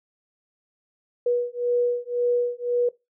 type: beating tone pair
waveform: sine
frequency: 484.2 / 486.1 Hz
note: B4 / B4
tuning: -34 / -28 cents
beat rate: 1.9 Hz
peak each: -24 dBFS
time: 1.26-2.89 s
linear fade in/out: 5 ms
effects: noise-tail reverb RT60 0.2 s tail -19 dB re dry